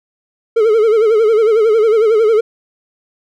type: tone with vibrato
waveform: triangle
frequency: 440 Hz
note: A4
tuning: in tune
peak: -6 dBFS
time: 0.56-2.41 s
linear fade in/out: 10 ms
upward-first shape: sine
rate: 11 Hz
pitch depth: 93 cents each way
effects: none